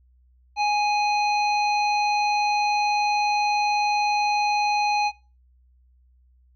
harmonic tone with a mistuned harmonic, 830.6 Hz, G#5, in tune, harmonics 1 / 3 / 5 / 7, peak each -20 / -27 / -31 / -40 dBFS, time 0.56-5.12 s, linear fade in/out 50 ms, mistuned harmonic 7, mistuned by +53 cents, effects noise-tail reverb RT60 0.3 s tail -19 dB re dry + added 62 Hz sine -55 dBFS peak until 6.55 s

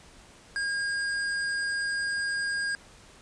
square tone, 1621 Hz, G#6, 42 cents flat, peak -28 dBFS, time 0.56-2.75 s, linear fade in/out 0 ms, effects pink hiss -53 dBFS RMS until 3.21 s + resampled to 22050 Hz

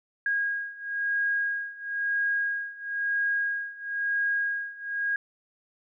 sine beating tone pair, 1635 / 1636 Hz, G#6 / G#6, -28 / -26 cents, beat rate 1 Hz, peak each -30 / -28 dBFS, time 0.26-5.16 s, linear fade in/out 2 ms, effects none

